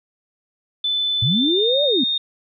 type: tone with pitch glide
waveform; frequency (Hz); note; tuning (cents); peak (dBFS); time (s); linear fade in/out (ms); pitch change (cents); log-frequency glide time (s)
sine; 3510 to 3676; A7 to A#7; -5 to -25; -18; 0.84-2.18; 5; +80; 1.29-1.75
type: linear two-way sweep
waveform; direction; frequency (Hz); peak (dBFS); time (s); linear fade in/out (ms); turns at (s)
sine; up then down; 101.8 to 601 to 220; -17; 1.22-2.04; 5; 1.84
effects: none